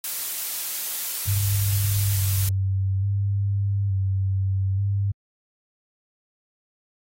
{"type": "noise", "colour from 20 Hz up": "blue", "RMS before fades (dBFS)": -28, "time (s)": [0.04, 2.49], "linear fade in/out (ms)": 2}
{"type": "tone with vibrato", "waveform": "sine", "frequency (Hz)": 98, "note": "G2", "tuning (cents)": 0, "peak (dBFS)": -20, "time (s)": [1.27, 5.12], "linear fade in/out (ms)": 10, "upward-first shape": "square", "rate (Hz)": 0.57, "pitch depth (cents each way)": 30}
{"effects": ["AAC 48 kbps"]}